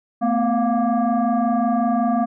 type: tone with frequency modulation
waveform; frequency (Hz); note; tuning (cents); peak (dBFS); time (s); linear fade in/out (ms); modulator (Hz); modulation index
sine; 224.3; A3; +34; -16; 0.21-2.26; 20; 474; 1.4
effects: none